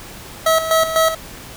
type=tone with tremolo; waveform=25% pulse; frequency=646 Hz; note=E5; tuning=35 cents flat; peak=-8 dBFS; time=0.46-1.15 s; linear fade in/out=5 ms; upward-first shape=square; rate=4 Hz; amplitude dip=65%; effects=pink hiss -36 dBFS RMS until 1.56 s